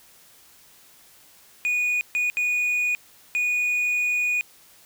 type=tone bursts at uneven times; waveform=triangle; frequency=2462 Hz; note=D#7; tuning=19 cents flat; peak=-19 dBFS; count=4; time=1.65-2.01 / 2.15-2.3 / 2.37-2.95 / 3.35-4.41 s; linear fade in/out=0 ms; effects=white hiss -53 dBFS RMS until 4.85 s